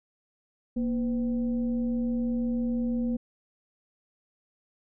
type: tone with frequency modulation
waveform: sine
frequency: 237 Hz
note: A#3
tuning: 29 cents sharp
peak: -25 dBFS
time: 0.76-3.17 s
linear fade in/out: 10 ms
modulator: 270 Hz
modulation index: 0.44
effects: none